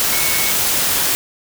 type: tone in noise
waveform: sine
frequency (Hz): 2209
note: C#7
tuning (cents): -7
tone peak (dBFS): -24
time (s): 0.13-0.51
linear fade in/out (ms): 0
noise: white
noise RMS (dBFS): -17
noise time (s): 0-1.15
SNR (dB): -10
effects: none